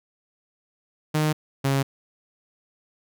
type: tone pair in turn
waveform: sawtooth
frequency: 153.6 / 136.84 Hz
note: D#3 / C#3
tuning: -22 / -22 cents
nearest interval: major second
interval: 200 cents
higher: first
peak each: -16 / -16 dBFS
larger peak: neither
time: 1.14-1.33 / 1.64-1.83 s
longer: neither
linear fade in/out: 10 ms
effects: none